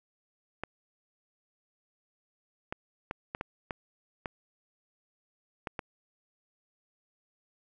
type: clicks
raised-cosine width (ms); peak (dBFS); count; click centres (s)
0.5; -19; 9; 0.636 / 2.725 / 3.111 / 3.349 / 3.411 / 3.708 / 4.258 / 5.672 / 5.792
effects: none